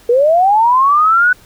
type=linear sweep; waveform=sine; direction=up; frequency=460 to 1500 Hz; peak=-7 dBFS; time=0.09-1.33 s; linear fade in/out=5 ms; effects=pink hiss -45 dBFS RMS until 1.45 s